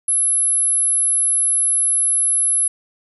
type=tone; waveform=sine; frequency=11000 Hz; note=F9; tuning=27 cents flat; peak=-14 dBFS; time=0.08-2.68 s; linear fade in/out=5 ms; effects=none